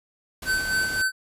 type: noise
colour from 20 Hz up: pink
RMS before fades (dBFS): -36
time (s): 0.42-1.02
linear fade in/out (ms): 5
type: tone with tremolo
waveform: square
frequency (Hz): 1531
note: G6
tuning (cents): -41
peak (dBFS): -21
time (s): 0.45-1.12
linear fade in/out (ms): 50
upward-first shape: sine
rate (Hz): 3.8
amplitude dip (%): 55
effects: resampled to 32000 Hz